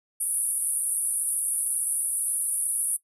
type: band-pass noise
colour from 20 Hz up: white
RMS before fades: -27 dBFS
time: 0.2-2.97 s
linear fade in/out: 10 ms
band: 9300 to 11000 Hz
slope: 96 dB/octave
effects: noise-tail reverb RT60 0.1 s tail -19 dB re dry